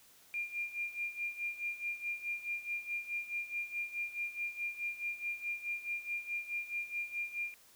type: tone with tremolo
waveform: sine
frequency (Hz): 2400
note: D7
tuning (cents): +37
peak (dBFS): -33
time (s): 0.34-7.54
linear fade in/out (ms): 0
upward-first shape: sine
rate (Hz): 4.7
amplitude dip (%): 80
effects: white hiss -62 dBFS RMS until 7.75 s